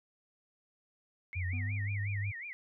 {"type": "tone with vibrato", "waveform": "sine", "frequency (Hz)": 2104, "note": "C7", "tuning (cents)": 9, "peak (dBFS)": -40, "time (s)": [1.33, 2.53], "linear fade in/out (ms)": 0, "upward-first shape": "sine", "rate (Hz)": 5.5, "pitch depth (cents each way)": 250}
{"type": "tone with pitch glide", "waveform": "sine", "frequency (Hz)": [89.9, 100.91], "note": ["F#2", "G#2"], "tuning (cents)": [-49, -49], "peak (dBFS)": -32, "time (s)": [1.35, 2.32], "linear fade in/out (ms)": 20, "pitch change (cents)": 200, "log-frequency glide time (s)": [1.5, 1.68]}
{"type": "tone with exponential decay", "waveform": "triangle", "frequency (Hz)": 247, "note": "B3", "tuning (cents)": 0, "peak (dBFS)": -40, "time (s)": [1.53, 2.36], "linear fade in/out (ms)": 2, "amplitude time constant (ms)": 180}
{"effects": []}